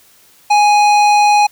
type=tone with hard clipping; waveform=sine; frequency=830.6 Hz; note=G#5; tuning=in tune; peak=-9 dBFS; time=0.5-1.47 s; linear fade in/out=10 ms; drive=14 dB; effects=white hiss -48 dBFS RMS until 1.51 s